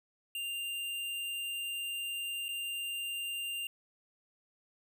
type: tone with dropouts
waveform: square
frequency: 2791 Hz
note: F7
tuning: 2 cents flat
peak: -36 dBFS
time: 0.35-3.67 s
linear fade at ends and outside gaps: 2 ms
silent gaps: 2.483-2.489 s
effects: none